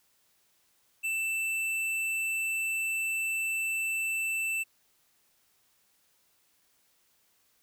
triangle tone with tanh clipping, 2660 Hz, E7, 15 cents sharp, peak -30 dBFS, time 1.03-4.64 s, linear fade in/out 20 ms, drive 18 dB, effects white hiss -69 dBFS RMS until 7.62 s

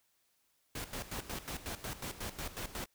pink noise with tremolo, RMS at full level -40 dBFS, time 0.75-2.86 s, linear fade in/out 5 ms, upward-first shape square, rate 5.5 Hz, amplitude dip 75%, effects white hiss -75 dBFS RMS until 2.94 s

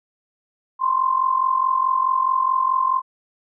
sine tone with amplitude modulation, 1046.5 Hz, C6, in tune, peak -13 dBFS, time 0.79-3.02 s, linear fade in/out 50 ms, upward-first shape sine, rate 44.7 Hz, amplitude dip 75%, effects none

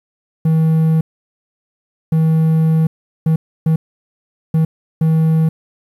triangle tone bursts at uneven times, 160 Hz, D#3, 49 cents sharp, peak -8 dBFS, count 6, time 0.45-1.01 / 2.12-2.87 / 3.26-3.36 / 3.66-3.76 / 4.54-4.65 / 5.01-5.49 s, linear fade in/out 5 ms, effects 8-bit

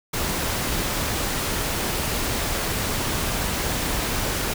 pink noise, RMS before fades -25 dBFS, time 0.13-4.54 s, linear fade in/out 10 ms, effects none

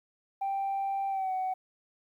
sine tone with pitch glide, 785 to 750 Hz, G5 to F#5, +2 to +23 cents, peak -27 dBFS, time 0.41-1.54 s, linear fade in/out 10 ms, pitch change -79 cents, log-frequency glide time 1.09-1.32 s, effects tanh soft clip ceiling -26 dBFS + 11-bit

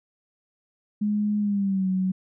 sine tone with pitch glide, 208.8 to 187.1 Hz, G#3 to F#3, +10 to +20 cents, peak -21 dBFS, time 1.01-2.12 s, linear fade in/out 10 ms, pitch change -190 cents, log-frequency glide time 1.39-1.88 s, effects none

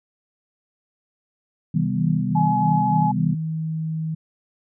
sine chord, C major seventh, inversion none, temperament just, 130.81 / 163.52 / 196.22 / 245.3 Hz, C3 / E3 / G3 / B3, 0 / -14 / +2 / -12 cents, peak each -26 / -25 / -24 / -27 dBFS, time 1.74-3.35 s, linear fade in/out 10 ms
sine tone with pitch glide, 160.7 to 159.22 Hz, E3 to D#3, -44 to +40 cents, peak -23 dBFS, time 1.74-4.15 s, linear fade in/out 10 ms, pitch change -16 cents, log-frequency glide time 1.96-3.69 s
sine tone with vibrato, 846 Hz, G#5, 32 cents sharp, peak -19 dBFS, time 2.35-3.12 s, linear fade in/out 10 ms, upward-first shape sine, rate 12 Hz, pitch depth 12 cents each way
effects none

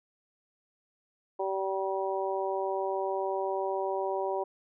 harmonic tone, 192.6 Hz, G3, 30 cents flat, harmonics 2 / 3 / 4 / 5, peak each -32 / -34 / -35 / -36 dBFS, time 1.39-4.44 s, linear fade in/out 10 ms, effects none

